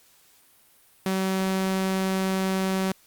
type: tone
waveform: sawtooth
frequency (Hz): 190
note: F#3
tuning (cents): +46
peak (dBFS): -19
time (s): 1.06-2.92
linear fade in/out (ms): 2
effects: white hiss -58 dBFS RMS until 3.06 s + Opus 48 kbps